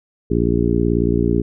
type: harmonic tone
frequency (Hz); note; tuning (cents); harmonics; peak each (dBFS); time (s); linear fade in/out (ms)
58.27; A#1; 0; 1 / 2 / 3 / 4 / 5 / 6 / 7; -22 / -22 / -22 / -22 / -22 / -22 / -22; 0.3-1.42; 10
effects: none